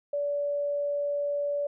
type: tone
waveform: sine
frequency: 576 Hz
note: D5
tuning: 34 cents flat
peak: -26 dBFS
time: 0.13-1.67 s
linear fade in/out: 5 ms
effects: none